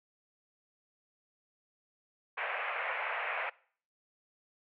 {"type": "band-pass noise", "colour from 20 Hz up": "white", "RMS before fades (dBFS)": -36, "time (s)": [2.37, 3.5], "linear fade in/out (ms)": 10, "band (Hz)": [510, 2500], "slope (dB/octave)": 48, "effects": ["noise-tail reverb RT60 0.5 s tail -22 dB re dry"]}